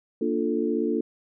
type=chord; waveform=sine; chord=Bb major seventh; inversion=none; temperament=equal; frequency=233.1 / 293.7 / 349.2 / 440 Hz; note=Bb3 / D4 / F4 / A4; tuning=0 / 0 / 0 / 0 cents; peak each=-28 dBFS; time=0.21-1.01 s; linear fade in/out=5 ms; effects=none